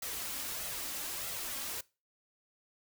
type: noise with flanger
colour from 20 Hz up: white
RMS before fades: -39 dBFS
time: 0.02-1.81 s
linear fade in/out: 5 ms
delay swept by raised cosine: 1.5 to 3.7 ms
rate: 1.6 Hz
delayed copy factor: +0.5
effects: noise-tail reverb RT60 0.3 s tail -22 dB re dry